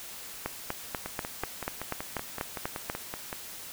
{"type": "two click trains", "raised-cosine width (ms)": 0.5, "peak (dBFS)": [-19, -15], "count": [13, 11], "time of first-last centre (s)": [[1.06, 3.328], [0.46, 2.899]], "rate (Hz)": [5.29, 4.1], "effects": ["white hiss -43 dBFS RMS until 3.72 s"]}